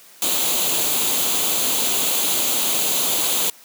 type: noise with comb filter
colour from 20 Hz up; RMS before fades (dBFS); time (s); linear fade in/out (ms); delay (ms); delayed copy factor
white; -20; 0.22-3.5; 2; 0.28; +0.6
effects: white hiss -47 dBFS RMS until 3.64 s + high-pass 200 Hz 12 dB/octave